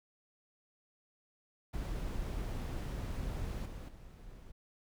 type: noise with level steps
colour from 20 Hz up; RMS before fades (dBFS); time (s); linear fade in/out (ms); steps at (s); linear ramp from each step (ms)
brown; -38 / -44 / -52; 1.73-4.52; 10; 3.65 / 3.88; 10
effects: none